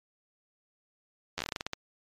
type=slowing click train; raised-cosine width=0.2 ms; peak=-15 dBFS; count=12; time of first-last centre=1.38-1.734 s; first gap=11 ms; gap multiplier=1.2; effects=MP3 96 kbps